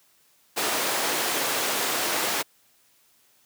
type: high-pass noise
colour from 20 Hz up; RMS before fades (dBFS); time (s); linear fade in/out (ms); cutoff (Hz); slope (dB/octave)
pink; -26; 0.56-2.43; 20; 410; 12
effects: white hiss -62 dBFS RMS until 3.45 s + high-pass 80 Hz 12 dB/octave